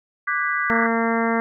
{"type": "chord", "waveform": "sine", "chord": "G# half-diminished seventh", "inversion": "second", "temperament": "equal with one note detuned", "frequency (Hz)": [1174.7, 1480, 1632.7, 1975.5], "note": ["D6", "F#6", "G#6", "B6"], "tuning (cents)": [0, 0, -30, 0], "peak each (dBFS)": [-25, -26, -26, -25], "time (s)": [0.27, 0.87], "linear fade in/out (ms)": 10}
{"type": "harmonic tone", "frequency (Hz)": 228.9, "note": "A#3", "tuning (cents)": -31, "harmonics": [1, 2, 3, 4, 5, 6, 7, 8, 9], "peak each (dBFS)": [-22, -25, -27, -28, -29, -30, -30, -31, -32], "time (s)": [0.7, 1.4], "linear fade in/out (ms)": 0}
{"effects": []}